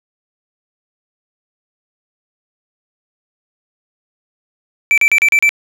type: tone bursts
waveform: triangle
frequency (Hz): 2330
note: D7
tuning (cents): -14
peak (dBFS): -6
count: 6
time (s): 4.91-5.492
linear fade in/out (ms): 0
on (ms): 67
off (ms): 36
effects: none